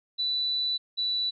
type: tone pair in turn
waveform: sine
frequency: 3972 / 3957 Hz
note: B7 / B7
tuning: +9 / +3 cents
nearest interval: unison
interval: 6 cents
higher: first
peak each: -25 dBFS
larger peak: neither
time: 0.18-0.78 / 0.97-1.31 s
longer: first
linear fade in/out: 20 ms
effects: none